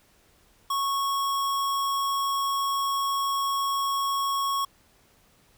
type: tone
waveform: square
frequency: 1103 Hz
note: C#6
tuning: 9 cents flat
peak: -25 dBFS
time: 0.7-4.65 s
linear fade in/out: 5 ms
effects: pink hiss -61 dBFS RMS until 5.57 s